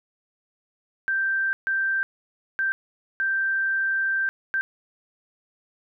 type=tone bursts at uneven times; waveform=sine; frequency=1568 Hz; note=G6; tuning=in tune; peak=-21 dBFS; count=5; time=1.08-1.53 / 1.67-2.03 / 2.59-2.72 / 3.2-4.29 / 4.54-4.61 s; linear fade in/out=0 ms; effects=none